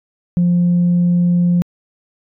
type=tone; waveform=sine; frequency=175.3 Hz; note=F3; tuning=7 cents sharp; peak=-9 dBFS; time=0.37-1.62 s; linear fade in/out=0 ms; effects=tanh soft clip ceiling -8 dBFS